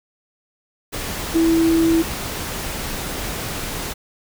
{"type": "tone in noise", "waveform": "sine", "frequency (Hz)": 328.4, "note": "E4", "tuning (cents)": -6, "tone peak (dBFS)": -13, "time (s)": [1.34, 2.03], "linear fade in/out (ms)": 20, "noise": "pink", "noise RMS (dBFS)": -27, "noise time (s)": [0.92, 3.94], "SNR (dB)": 11, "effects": []}